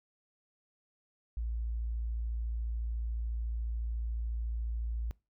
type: tone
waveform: sine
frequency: 57 Hz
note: A#1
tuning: 38 cents flat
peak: -32 dBFS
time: 1.37-5.11 s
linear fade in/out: 0 ms
effects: noise-tail reverb RT60 0.3 s tail -24 dB re dry